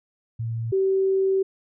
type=tone pair in turn; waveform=sine; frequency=114.3 / 384.5 Hz; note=A#2 / G4; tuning=-34 / -33 cents; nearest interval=octave + major sixth; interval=2101 cents; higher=second; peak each=-25 / -18 dBFS; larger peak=second; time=0.39-0.72 / 0.72-1.43 s; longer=second; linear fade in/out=10 ms; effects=none